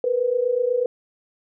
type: tone pair together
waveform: sine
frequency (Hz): 472 / 500.1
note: A#4 / B4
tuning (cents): +22 / +22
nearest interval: minor second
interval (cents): 100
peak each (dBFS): -23 / -20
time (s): 0.04-0.86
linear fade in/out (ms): 2
effects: none